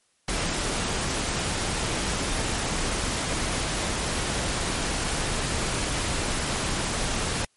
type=noise; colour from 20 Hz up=pink; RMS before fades=-27 dBFS; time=0.28-7.45 s; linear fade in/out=5 ms; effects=white hiss -67 dBFS RMS until 7.56 s + MP3 48 kbps